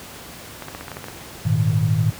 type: clicks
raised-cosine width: 0.5 ms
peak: -17 dBFS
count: 9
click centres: 0.623 / 0.684 / 0.749 / 0.81 / 0.882 / 0.917 / 0.969 / 1.042 / 1.084 s
type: chord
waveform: sine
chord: Ab suspended second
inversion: none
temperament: equal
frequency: 103.83 / 116.54 / 155.56 Hz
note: Ab2 / Bb2 / Eb3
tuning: 0 / 0 / 0 cents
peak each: -20 dBFS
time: 1.45-2.11 s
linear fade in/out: 10 ms
effects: pink hiss -38 dBFS RMS until 2.19 s + high-pass 60 Hz 12 dB/octave